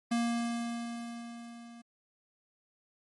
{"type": "tone with level ramp", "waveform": "square", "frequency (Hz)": 234.6, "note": "A#3", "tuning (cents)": 11, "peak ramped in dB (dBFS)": [-27, -49], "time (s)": [0.11, 1.82], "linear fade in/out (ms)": 10, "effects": ["MP3 48 kbps"]}